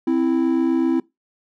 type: tone pair together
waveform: triangle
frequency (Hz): 261.8 / 329.6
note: C4 / E4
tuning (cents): +1 / 0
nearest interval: major third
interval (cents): 399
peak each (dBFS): -17 / -16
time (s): 0.07-1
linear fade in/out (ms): 5
effects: noise-tail reverb RT60 0.2 s tail -22 dB re dry + tanh soft clip ceiling -6 dBFS